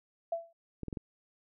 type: tone with exponential decay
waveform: sine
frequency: 670 Hz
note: E5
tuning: 28 cents sharp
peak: -27 dBFS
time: 0.32-0.53 s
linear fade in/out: 5 ms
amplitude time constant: 44 ms
type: clicks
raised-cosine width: 3 ms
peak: -25 dBFS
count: 4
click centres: 0.833 / 0.883 / 0.928 / 0.972 s
effects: none